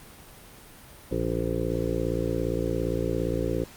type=harmonic tone; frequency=57.4 Hz; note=A#1; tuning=26 cents flat; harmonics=1 / 2 / 3 / 5 / 6 / 7 / 8 / 9; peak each=-33 / -33 / -33 / -33 / -33 / -33 / -33 / -33 dBFS; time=1.11-3.64 s; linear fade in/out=5 ms; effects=pink hiss -48 dBFS RMS until 3.76 s + Opus 32 kbps